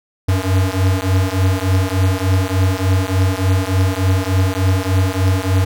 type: beating tone pair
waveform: square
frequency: 92.5 / 95.9 Hz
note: F#2 / G2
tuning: 0 / -37 cents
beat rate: 3.4 Hz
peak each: -17 dBFS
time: 0.28-5.65 s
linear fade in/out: 10 ms
effects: none